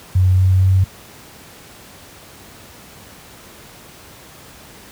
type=tone with pitch steps; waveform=sine; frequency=92.5 / 93.47 / 94.44 Hz; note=F#2 / F#2 / F#2; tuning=0 / +18 / +36 cents; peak=-9 dBFS; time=0.15-0.84 s; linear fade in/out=5 ms; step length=230 ms; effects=pink hiss -41 dBFS RMS until 4.91 s + high-pass 60 Hz 12 dB/octave